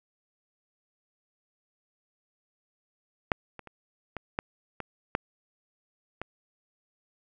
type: clicks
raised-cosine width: 0.5 ms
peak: -8 / -26 / -30 / -20 / -13 / -20 / -10 / -19 dBFS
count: 8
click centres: 3.318 / 3.593 / 3.673 / 4.167 / 4.389 / 4.803 / 5.151 / 6.216 s
effects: none